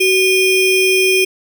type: ring-modulated tone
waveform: square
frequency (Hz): 1417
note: F6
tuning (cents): +25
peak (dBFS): -8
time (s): 0-1.25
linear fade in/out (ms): 10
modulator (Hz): 1040
effects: none